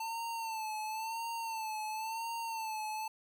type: tone with vibrato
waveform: square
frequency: 891 Hz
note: A5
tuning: 22 cents sharp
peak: -37 dBFS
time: 0-3.08 s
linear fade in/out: 5 ms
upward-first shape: sine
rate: 0.96 Hz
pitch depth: 63 cents each way
effects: none